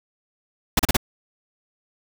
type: noise bursts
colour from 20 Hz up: pink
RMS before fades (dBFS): -17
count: 4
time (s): 0.77-0.968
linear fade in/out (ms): 5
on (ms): 24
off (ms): 34
effects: none